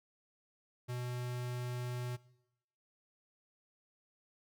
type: tone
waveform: square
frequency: 123.47 Hz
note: B2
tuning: in tune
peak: -38 dBFS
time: 0.88-2.17 s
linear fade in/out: 20 ms
effects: noise-tail reverb RT60 0.9 s tail -21 dB re dry